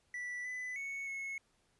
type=tone with pitch steps; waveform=triangle; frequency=1965 / 2001 / 2213 / 2186 Hz; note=B6 / B6 / C#7 / C#7; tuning=-9 / +22 / -3 / -25 cents; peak=-37 dBFS; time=0.14-1.38 s; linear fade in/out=2 ms; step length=310 ms; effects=pink hiss -74 dBFS RMS until 1.79 s + resampled to 24000 Hz